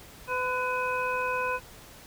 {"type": "harmonic tone with a mistuned harmonic", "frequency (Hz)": 505, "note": "B4", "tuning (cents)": 39, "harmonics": [1, 2, 3, 5], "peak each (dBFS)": [-32, -30, -33, -34], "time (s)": [0.27, 1.6], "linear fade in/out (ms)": 50, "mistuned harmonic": 3, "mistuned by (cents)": -33, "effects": ["pink hiss -49 dBFS RMS until 2.06 s"]}